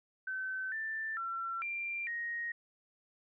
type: tone with pitch steps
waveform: sine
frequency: 1530 / 1774 / 1354 / 2374 / 1874 Hz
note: G6 / A6 / E6 / D7 / A#6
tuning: -42 / +14 / +46 / +18 / +9 cents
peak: -35 dBFS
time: 0.27-2.52 s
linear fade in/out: 5 ms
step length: 450 ms
effects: none